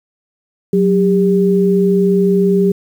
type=tone pair together; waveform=sine; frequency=184.9 / 399.3 Hz; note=F#3 / G4; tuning=-1 / +32 cents; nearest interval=octave + minor second; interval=1333 cents; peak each=-12 dBFS; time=0.73-2.72 s; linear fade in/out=5 ms; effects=7-bit